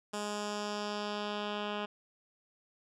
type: tone with low-pass filter sweep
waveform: 10% pulse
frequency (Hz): 207.7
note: G#3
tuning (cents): 0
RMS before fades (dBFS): -37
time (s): 0.13-1.86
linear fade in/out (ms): 10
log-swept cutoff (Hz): 8300 to 2800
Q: 1.8
effects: none